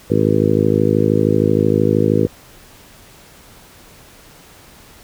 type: harmonic tone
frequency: 53 Hz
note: G#1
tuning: 36 cents sharp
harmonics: 2 / 3 / 4 / 5 / 6 / 7 / 8 / 9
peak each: -20 / -20 / -20 / -20 / -20 / -20 / -20 / -20 dBFS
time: 0.1-2.27 s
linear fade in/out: 5 ms
effects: pink hiss -44 dBFS RMS until 5.03 s